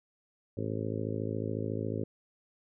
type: harmonic tone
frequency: 54 Hz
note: A1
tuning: 32 cents flat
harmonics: 2 / 3 / 4 / 5 / 6 / 7 / 8 / 9 / 10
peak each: -36 / -41 / -40 / -39 / -44 / -40 / -40 / -44 / -44 dBFS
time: 0.57-2.04 s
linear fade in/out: 5 ms
effects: none